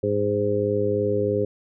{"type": "harmonic tone with a mistuned harmonic", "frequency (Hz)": 103.1, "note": "G#2", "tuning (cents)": -12, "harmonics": [1, 2, 3, 4, 5], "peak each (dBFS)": [-28, -31, -30, -23, -25], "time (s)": [0.03, 1.45], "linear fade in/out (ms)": 5, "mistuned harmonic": 1, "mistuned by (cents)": 24, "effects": []}